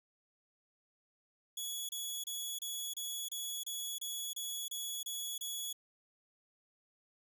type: tone bursts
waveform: 15% pulse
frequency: 3379 Hz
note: G#7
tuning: 29 cents sharp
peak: -31 dBFS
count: 12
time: 1.57-5.729 s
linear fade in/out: 5 ms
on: 320 ms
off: 29 ms
effects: none